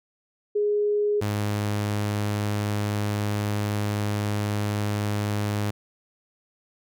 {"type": "tone pair in turn", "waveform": ["sine", "sawtooth"], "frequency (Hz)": [415.3, 103.83], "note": ["G#4", "G#2"], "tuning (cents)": [0, 0], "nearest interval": "2 octaves", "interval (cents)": 2400, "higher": "first", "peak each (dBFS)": -20, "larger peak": "neither", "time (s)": [[0.55, 1.21], [1.21, 5.71]], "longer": "second", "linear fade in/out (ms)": 10, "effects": []}